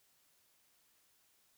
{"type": "silence", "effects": ["white hiss -72 dBFS RMS until 1.57 s"]}